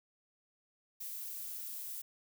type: noise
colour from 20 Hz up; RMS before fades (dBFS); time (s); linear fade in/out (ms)
violet; -43; 1-2.02; 10
effects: none